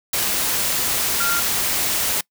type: tone in noise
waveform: sine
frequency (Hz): 1391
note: F6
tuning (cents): -7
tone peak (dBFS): -21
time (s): 1.2-1.4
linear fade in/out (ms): 5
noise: white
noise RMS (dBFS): -21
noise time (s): 0.13-2.21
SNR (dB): -3
effects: noise-tail reverb RT60 0.1 s tail -24 dB re dry